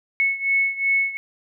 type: beating tone pair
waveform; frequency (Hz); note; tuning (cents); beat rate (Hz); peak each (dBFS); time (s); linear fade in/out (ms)
sine; 2200 / 2202.7; C#7 / C#7; -14 / -12; 2.7; -20 / -23; 0.2-1.17; 0
effects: none